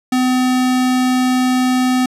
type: tone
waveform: square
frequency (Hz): 254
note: B3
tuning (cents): +49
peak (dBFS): -13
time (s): 0.12-2.06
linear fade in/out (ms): 5
effects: low-pass 12000 Hz 12 dB/octave